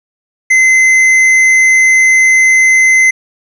sine tone with hard clipping, 2056 Hz, C7, 31 cents flat, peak -6 dBFS, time 0.5-3.11 s, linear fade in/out 10 ms, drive 7 dB, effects none

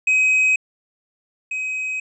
triangle tone pair in turn, 2530 / 2530 Hz, D#7 / D#7, +28 / +28 cents, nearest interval unison, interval 0 cents, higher neither, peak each -12 / -21 dBFS, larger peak first, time 0.07-0.56 / 1.51-2 s, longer neither, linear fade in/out 5 ms, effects resampled to 22050 Hz

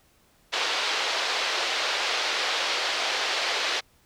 white band-pass noise, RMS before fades -27 dBFS, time 0.52-3.81 s, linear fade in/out 20 ms, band 410 to 4600 Hz, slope 24 dB/octave, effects pink hiss -62 dBFS RMS until 4.05 s

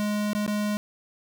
square tone with dropouts, 208.6 Hz, G#3, 8 cents sharp, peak -25 dBFS, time 0-0.77 s, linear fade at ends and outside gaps 0 ms, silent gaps 0.332-0.35 / 0.464-0.478 s, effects none

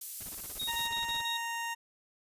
pink high-pass noise, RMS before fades -40 dBFS, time 0.01-0.87 s, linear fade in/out 5 ms, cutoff 11000 Hz, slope 12 dB/octave
pink noise with tremolo, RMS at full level -48 dBFS, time 0.2-1.22 s, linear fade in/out 10 ms, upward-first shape square, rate 17 Hz, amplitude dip 75%
triangle tone bursts, 3762 Hz, A#7, 15 cents sharp, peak -32 dBFS, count 5, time 0.59-1.376 s, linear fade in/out 10 ms, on 130 ms, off 34 ms
20% pulse tone, 929 Hz, A#5, 6 cents flat, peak -29 dBFS, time 0.67-1.75 s, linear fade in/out 20 ms
effects resampled to 32000 Hz

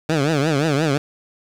15% pulse tone with vibrato, 149.3 Hz, D3, 29 cents sharp, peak -10 dBFS, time 0.09-0.98 s, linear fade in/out 5 ms, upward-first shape triangle, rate 5.7 Hz, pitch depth 200 cents each way, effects low-pass 7000 Hz 12 dB/octave + 7-bit

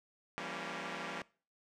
5% pulse chord, E diminished seventh, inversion none, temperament equal with one note detuned, 168.86 / 196 / 233.1 / 277.2 Hz, E3 / G3 / Bb3 / Db4, +42 / 0 / 0 / 0 cents, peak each -34 dBFS, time 0.38-1.22 s, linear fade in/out 0 ms, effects noise-tail reverb RT60 0.4 s tail -22 dB re dry + low-pass 5000 Hz 12 dB/octave

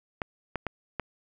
clicks, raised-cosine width 0.5 ms, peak -15 dBFS, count 4, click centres 0.218 / 0.557 / 0.667 / 0.997 s, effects none

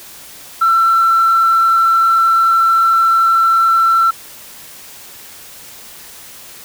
sine tone with frequency modulation, 1344 Hz, E6, 33 cents sharp, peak -7 dBFS, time 0.61-4.11 s, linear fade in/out 10 ms, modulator 33.4 Hz, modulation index 0.43, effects tanh soft clip ceiling -5 dBFS + white hiss -36 dBFS RMS until 6.64 s

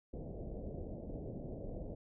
pink low-pass noise, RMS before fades -44 dBFS, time 0.13-1.95 s, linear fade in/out 10 ms, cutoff 650 Hz, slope 48 dB/octave, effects none

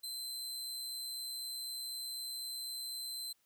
sawtooth tone, 4082 Hz, C8, 44 cents flat, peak -37 dBFS, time 0.03-3.33 s, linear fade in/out 10 ms, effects white hiss -75 dBFS RMS until 3.45 s

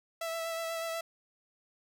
sawtooth tone with vibrato, 659.3 Hz, E5, in tune, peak -30 dBFS, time 0.21-1.01 s, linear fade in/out 5 ms, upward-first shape sine, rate 8.2 Hz, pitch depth 17 cents each way, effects none

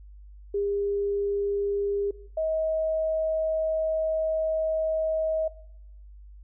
sine tone pair in turn, 403.4 / 635.2 Hz, G4 / D#5, +50 / +36 cents, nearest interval minor sixth, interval 786 cents, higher second, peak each -24 dBFS, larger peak neither, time 0.54-2.11 / 2.37-5.48 s, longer second, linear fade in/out 5 ms, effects noise-tail reverb RT60 0.7 s tail -18 dB re dry + added 50 Hz sine -44 dBFS peak until 6.43 s

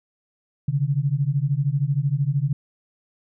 sine beating tone pair, 134.5 / 147.5 Hz, C3 / D3, +48 / +8 cents, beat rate 13 Hz, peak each -22 dBFS, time 0.68-2.53 s, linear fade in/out 5 ms, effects none

